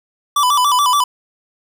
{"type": "tone with vibrato", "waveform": "square", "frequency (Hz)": 1076, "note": "C6", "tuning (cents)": 48, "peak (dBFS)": -12, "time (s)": [0.36, 1.04], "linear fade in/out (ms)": 5, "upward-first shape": "square", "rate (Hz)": 7, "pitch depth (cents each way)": 130, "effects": []}